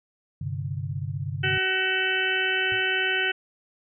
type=chord; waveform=sine; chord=G suspended fourth; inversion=none; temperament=equal; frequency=98 / 130.81 / 146.83 Hz; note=G2 / C3 / D3; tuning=0 / 0 / 0 cents; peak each=-32 dBFS; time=0.41-1.58 s; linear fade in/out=5 ms
type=harmonic tone; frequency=377 Hz; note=F#4; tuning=32 cents sharp; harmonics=1 / 2 / 4 / 5 / 6 / 7 / 8; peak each=-31 / -36 / -26 / -31 / -34 / -29 / -29 dBFS; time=1.43-3.32 s; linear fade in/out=10 ms
type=tone with exponential decay; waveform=sine; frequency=110 Hz; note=A2; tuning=in tune; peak=-33 dBFS; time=2.72-2.87 s; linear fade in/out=0 ms; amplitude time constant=32 ms
effects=none